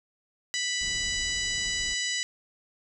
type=harmonic tone; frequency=987.8 Hz; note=B5; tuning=in tune; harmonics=2 / 3 / 4 / 5 / 6 / 7 / 8; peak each=-32 / -34 / -35 / -36 / -37 / -37 / -38 dBFS; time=0.54-2.23 s; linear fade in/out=0 ms
type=noise; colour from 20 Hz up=brown; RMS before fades=-42 dBFS; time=0.81-1.94 s; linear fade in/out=0 ms
effects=none